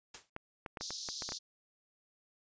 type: noise with exponential decay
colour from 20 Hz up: white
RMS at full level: -42 dBFS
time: 0.14-0.3 s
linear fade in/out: 5 ms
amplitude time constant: 33 ms
type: clicks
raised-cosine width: 0.5 ms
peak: -26 dBFS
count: 9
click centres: 0.364 / 0.662 / 0.772 / 0.81 / 0.906 / 1.088 / 1.222 / 1.29 / 1.321 s
type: band-pass noise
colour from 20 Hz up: white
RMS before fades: -43 dBFS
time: 0.8-1.39 s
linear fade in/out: 20 ms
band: 3900 to 6200 Hz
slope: 48 dB/octave
effects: resampled to 16000 Hz

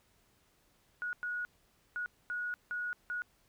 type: tone bursts at uneven times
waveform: sine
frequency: 1455 Hz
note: F#6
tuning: 29 cents flat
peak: -34 dBFS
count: 6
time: 1.02-1.13 / 1.23-1.45 / 1.96-2.06 / 2.3-2.54 / 2.71-2.93 / 3.1-3.22 s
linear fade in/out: 0 ms
effects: pink hiss -70 dBFS RMS until 3.48 s

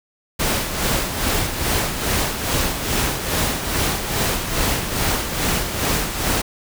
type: noise with tremolo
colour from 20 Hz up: pink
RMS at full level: -19 dBFS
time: 0.39-6.42 s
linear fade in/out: 10 ms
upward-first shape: sine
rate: 2.4 Hz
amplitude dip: 55%
effects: none

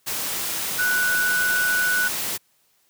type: tone in noise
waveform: sine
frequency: 1480 Hz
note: F#6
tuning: in tune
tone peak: -19 dBFS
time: 0.78-2.09 s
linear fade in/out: 20 ms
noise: white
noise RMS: -27 dBFS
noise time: 0.06-2.38 s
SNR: +5 dB
effects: white hiss -64 dBFS RMS until 2.89 s + high-pass 80 Hz 12 dB/octave

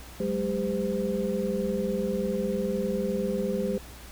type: tone cluster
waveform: sine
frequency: 189.9 / 209.9 / 399.7 / 511 Hz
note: F#3 / G#3 / G4 / C5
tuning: +45 / +19 / +34 / -41 cents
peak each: -31 dBFS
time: 0.2-3.78 s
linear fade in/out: 2 ms
effects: added 60 Hz sine -46 dBFS peak until 4.11 s + pink hiss -47 dBFS RMS until 4.11 s

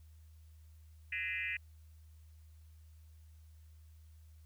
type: tone with frequency modulation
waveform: sine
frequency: 2217 Hz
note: C#7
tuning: in tune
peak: -35 dBFS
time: 1.12-1.57 s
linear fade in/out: 5 ms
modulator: 179 Hz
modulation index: 2.5
effects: added 78 Hz sine -55 dBFS peak until 4.45 s + white hiss -74 dBFS RMS until 4.45 s

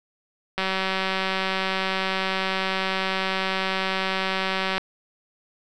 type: click train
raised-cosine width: 0.3 ms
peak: -9 dBFS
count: 799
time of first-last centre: 0.58-4.78 s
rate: 190 Hz
effects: none

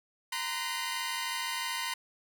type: tone cluster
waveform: 15% pulse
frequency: 935 / 1028 / 1502 / 2079 / 2408 Hz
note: A#5 / C6 / F#6 / C7 / D7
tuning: +5 / -31 / +26 / -12 / +43 cents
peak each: -30 / -30 / -35 / -38 / -37 dBFS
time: 0.32-1.94 s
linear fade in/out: 5 ms
effects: none

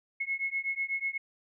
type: beating tone pair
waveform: sine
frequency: 2175 / 2183.1 Hz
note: C#7 / C#7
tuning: -33 / -27 cents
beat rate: 8.1 Hz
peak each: -33 / -33 dBFS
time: 0.2-1.18 s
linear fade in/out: 10 ms
effects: none

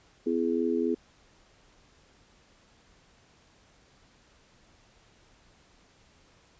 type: harmonic tone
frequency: 83.8 Hz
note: E2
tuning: 29 cents sharp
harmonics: 3 / 4 / 5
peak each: -29 / -29 / -29 dBFS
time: 0.26-0.95 s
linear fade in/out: 10 ms
effects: pink hiss -61 dBFS RMS until 6.59 s + resampled to 16000 Hz

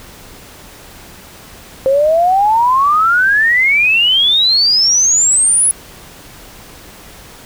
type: exponential sweep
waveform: sine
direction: up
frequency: 523.3 to 10548 Hz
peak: -8 dBFS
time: 1.86-5.71 s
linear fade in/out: 0 ms
effects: pink hiss -37 dBFS RMS until 7.45 s

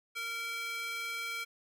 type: tone with high-pass filter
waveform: square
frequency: 461.5 Hz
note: A#4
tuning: 17 cents flat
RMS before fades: -38 dBFS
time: 0.15-1.45 s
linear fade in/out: 20 ms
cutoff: 1900 Hz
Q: 3.6
effects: none

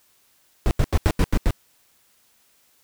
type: noise bursts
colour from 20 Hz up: brown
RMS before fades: -17 dBFS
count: 7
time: 0.66-1.507 s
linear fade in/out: 0 ms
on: 49 ms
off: 84 ms
effects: white hiss -61 dBFS RMS until 2.83 s

